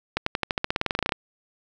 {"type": "accelerating click train", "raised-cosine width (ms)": 0.3, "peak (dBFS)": -7, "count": 18, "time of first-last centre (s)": [0.17, 1.122], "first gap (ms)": 94, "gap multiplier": 0.93, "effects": []}